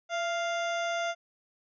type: harmonic tone with a mistuned harmonic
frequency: 698.5 Hz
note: F5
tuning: in tune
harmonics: 1 / 2 / 3 / 4 / 5 / 7 / 8 / 9 / 10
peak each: -30 / -35 / -39 / -44 / -42 / -51 / -55 / -47 / -59 dBFS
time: 0.09-1.15 s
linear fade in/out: 50 ms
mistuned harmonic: 1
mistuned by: -50 cents
effects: none